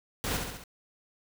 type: noise with echo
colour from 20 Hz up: pink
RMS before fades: -32 dBFS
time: 0.24-0.37 s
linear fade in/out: 0 ms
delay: 67 ms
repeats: 4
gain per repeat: -4 dB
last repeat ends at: 0.638 s
effects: none

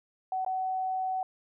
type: tone with dropouts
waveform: sine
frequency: 752 Hz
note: F#5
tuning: 28 cents sharp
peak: -28 dBFS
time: 0.32-1.23 s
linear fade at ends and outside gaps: 2 ms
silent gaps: 0.448-0.463 s
effects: none

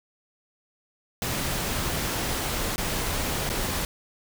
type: noise with dropouts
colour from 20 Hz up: pink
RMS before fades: -28 dBFS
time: 1.22-3.85 s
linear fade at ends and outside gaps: 1 ms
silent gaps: 2.76-2.78 / 3.492-3.499 s
effects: none

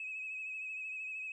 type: tone with vibrato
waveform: sine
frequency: 2560 Hz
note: D#7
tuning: 49 cents sharp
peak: -38 dBFS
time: 0-1.32 s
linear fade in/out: 2 ms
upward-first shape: triangle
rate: 13 Hz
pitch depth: 44 cents each way
effects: tanh soft clip ceiling -34 dBFS

